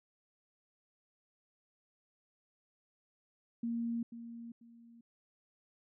sine tone with echo, 233.1 Hz, A#3, in tune, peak -33 dBFS, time 3.63-4.03 s, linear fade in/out 5 ms, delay 490 ms, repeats 2, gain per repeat -11 dB, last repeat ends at 5.01 s, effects none

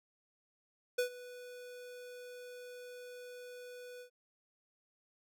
square tone with ADSR envelope, 493.9 Hz, B4, in tune, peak -29 dBFS, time 0.98-4.1 s, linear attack 9 ms, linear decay 100 ms, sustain -19 dB, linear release 92 ms, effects none

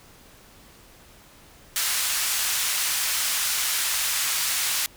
white band-pass noise, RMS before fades -25 dBFS, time 1.76-4.86 s, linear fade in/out 0 ms, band 1200 to 12000 Hz, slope 12 dB/octave, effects pink hiss -51 dBFS RMS until 4.96 s

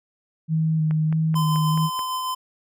sine tone with vibrato, 157.7 Hz, D#3, 24 cents sharp, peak -18 dBFS, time 0.48-1.9 s, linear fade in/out 50 ms, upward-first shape square, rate 1.6 Hz, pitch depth 17 cents each way
click train, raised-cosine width 0.5 ms, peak -22 dBFS, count 6, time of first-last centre 0.91-1.992 s, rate 4.62 Hz
square tone with tremolo, 1025 Hz, C6, 36 cents flat, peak -24 dBFS, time 1.35-2.35 s, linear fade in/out 10 ms, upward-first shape triangle, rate 6.6 Hz, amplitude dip 30%
effects none

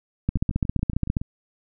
two click trains, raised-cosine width 5 ms, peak -9 / -18 dBFS, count 14 / 7, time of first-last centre 0.29-1.168 / 0.37-1.215 s, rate 14.8 / 7.1 Hz, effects none

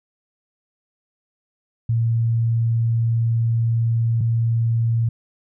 sine tone pair in turn, 115.2 / 115.2 Hz, A#2 / A#2, -20 / -20 cents, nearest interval unison, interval 0 cents, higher neither, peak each -16 dBFS, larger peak neither, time 1.89-4.21 / 4.21-5.09 s, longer first, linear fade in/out 5 ms, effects none

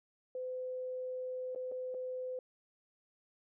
sine tone with dropouts, 509 Hz, C5, 48 cents flat, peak -37 dBFS, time 0.35-2.39 s, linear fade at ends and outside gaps 2 ms, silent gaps 1.549-1.559 / 1.716-1.72 / 1.943-1.946 s, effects none

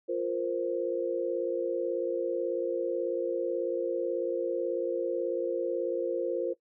sine chord, F suspended fourth, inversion none, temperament just, 349.2 / 465.6 / 523.8 Hz, F4 / Bb4 / C5, 0 / -2 / +2 cents, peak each -32 dBFS, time 0.08-6.54 s, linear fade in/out 20 ms, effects noise-tail reverb RT60 0.1 s tail -18 dB re dry

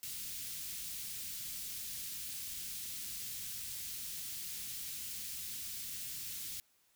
white band-stop noise, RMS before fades -43 dBFS, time 0.03-6.6 s, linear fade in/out 0 ms, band 180 to 2900 Hz, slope 12 dB/octave, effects white hiss -72 dBFS RMS until 6.95 s

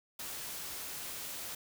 white noise, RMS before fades -42 dBFS, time 0.19-1.55 s, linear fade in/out 5 ms, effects none

